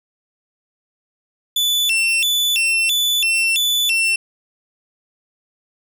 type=tone with vibrato; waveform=40% pulse; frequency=3065 Hz; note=G7; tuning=40 cents flat; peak=-14 dBFS; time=1.56-4.16 s; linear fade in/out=5 ms; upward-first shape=square; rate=1.5 Hz; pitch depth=220 cents each way; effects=none